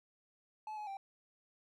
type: tone with pitch steps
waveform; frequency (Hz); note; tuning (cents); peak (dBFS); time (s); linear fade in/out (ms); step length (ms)
triangle; 861 / 844 / 784; A5 / G#5 / G5; -38 / +28 / 0; -39; 0.67-0.97; 2; 100
effects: none